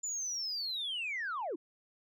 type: linear sweep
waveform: sine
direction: down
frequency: 7110 to 276.8 Hz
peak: -33 dBFS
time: 0.03-1.56 s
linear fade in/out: 10 ms
effects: tanh soft clip ceiling -31 dBFS